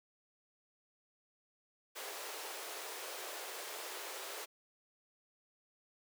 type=high-pass noise; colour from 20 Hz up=pink; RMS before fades=-45 dBFS; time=1.95-4.46 s; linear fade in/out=20 ms; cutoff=370 Hz; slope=48 dB/octave; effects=none